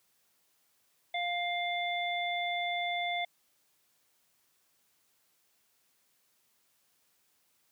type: harmonic tone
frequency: 700 Hz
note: F5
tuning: 4 cents sharp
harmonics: 1 / 3 / 5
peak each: -33 / -35 / -38 dBFS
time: 1.14-3.25 s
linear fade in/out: 5 ms
effects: white hiss -72 dBFS RMS until 7.71 s + high-pass 80 Hz 12 dB/octave